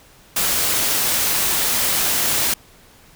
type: noise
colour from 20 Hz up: white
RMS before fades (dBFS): -19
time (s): 0.36-2.54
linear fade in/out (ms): 5
effects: pink hiss -49 dBFS RMS until 3.15 s